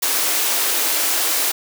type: high-pass noise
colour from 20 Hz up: white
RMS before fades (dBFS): -19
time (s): 0.02-1.52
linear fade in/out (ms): 10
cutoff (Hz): 270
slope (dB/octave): 96
effects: none